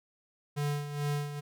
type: tone with tremolo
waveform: square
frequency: 145.6 Hz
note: D3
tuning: 15 cents flat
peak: -29 dBFS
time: 0.56-1.41 s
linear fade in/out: 20 ms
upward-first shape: sine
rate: 2.3 Hz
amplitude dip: 65%
effects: none